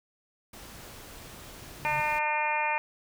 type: noise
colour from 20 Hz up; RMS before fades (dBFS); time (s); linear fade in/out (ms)
pink; -46; 0.53-2.19; 5
type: tone with exponential growth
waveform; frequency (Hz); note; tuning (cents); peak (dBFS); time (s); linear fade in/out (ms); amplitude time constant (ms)
sine; 140; C#3; +18; -35; 1.49-2; 0; 110
type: harmonic tone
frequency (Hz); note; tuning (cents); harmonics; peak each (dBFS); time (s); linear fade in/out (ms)
301.8; D4; +47; 2 / 3 / 4 / 5 / 6 / 7 / 8 / 9; -37 / -28 / -40 / -40 / -36 / -37 / -31 / -43; 1.85-2.78; 0
effects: none